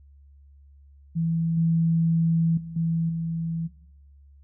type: tone with level steps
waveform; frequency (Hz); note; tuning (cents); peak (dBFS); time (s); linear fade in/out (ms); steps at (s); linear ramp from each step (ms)
sine; 164.81; E3; 0; -22 / -19 / -34 / -22 / -26; 1.15-3.68; 20; 1.57 / 2.57 / 2.76 / 3.09; 5
effects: noise-tail reverb RT60 0.7 s tail -17 dB re dry + added 70 Hz sine -49 dBFS peak until 4.43 s